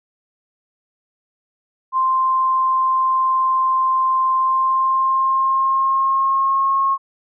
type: tone with pitch glide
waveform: sine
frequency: 1046.5 to 1085.3 Hz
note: C6 to C#6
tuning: 0 to -37 cents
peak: -14 dBFS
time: 1.92-6.98 s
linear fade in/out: 50 ms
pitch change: +63 cents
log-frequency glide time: 4.35-6.75 s
effects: none